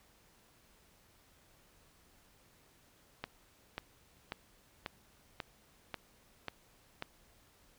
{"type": "click train", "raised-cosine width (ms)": 0.3, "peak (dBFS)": -22, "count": 8, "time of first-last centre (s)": [3.24, 7.024], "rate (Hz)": 1.85, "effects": ["pink hiss -66 dBFS RMS until 7.78 s"]}